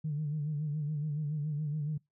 sine tone with vibrato, 150 Hz, D3, 37 cents sharp, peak -30 dBFS, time 0.04-1.98 s, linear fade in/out 10 ms, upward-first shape sine, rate 7.1 Hz, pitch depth 69 cents each way, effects noise-tail reverb RT60 0.2 s tail -26 dB re dry + tanh soft clip ceiling -26 dBFS

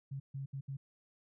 sine tone bursts at uneven times, 136.8 Hz, C#3, 23 cents flat, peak -38 dBFS, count 4, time 0.11-0.2 / 0.34-0.46 / 0.53-0.61 / 0.68-0.77 s, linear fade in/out 10 ms, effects none

